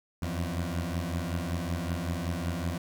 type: beating tone pair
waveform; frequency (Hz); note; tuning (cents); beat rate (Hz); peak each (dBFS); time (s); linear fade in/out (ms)
20% pulse; 83.1 / 88.4; E2 / F2; +15 / +22; 5.3; -28; 0.22-2.78; 5
effects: none